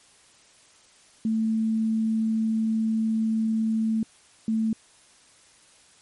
sine tone pair in turn, 221.6 / 221.6 Hz, A3 / A3, +13 / +13 cents, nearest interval unison, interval 0 cents, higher neither, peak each -21 dBFS, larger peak neither, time 1.25-4.03 / 4.48-4.73 s, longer first, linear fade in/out 2 ms, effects white hiss -56 dBFS RMS until 6.01 s + MP3 48 kbps

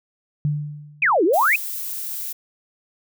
sine tone with exponential decay, 148.1 Hz, D3, 15 cents sharp, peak -16 dBFS, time 0.45-1.19 s, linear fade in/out 0 ms, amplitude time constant 160 ms
sine exponential two-way sweep, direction down then up, 2660 to 305.1 to 2660 Hz, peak -14 dBFS, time 1.02-1.56 s, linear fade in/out 5 ms, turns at 1.24 s
violet noise, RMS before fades -29 dBFS, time 1.33-2.33 s, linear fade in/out 10 ms
effects none

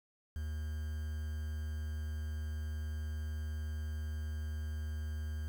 triangle tone with quantisation, 76.7 Hz, D#2, 24 cents flat, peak -34 dBFS, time 0.36-5.48 s, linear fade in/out 0 ms, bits 9, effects none

